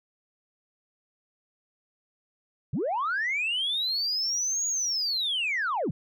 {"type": "linear two-way sweep", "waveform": "sine", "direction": "up then down", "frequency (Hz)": [101.5, 6810, 101.5], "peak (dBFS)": -24, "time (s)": [2.73, 5.91], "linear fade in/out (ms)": 5, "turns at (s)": 4.67, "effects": ["tanh soft clip ceiling -22 dBFS"]}